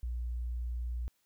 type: tone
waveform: sine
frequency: 59.9 Hz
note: A#1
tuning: 48 cents sharp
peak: -33 dBFS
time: 0.03-1.08 s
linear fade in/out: 0 ms
effects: white hiss -75 dBFS RMS until 1.25 s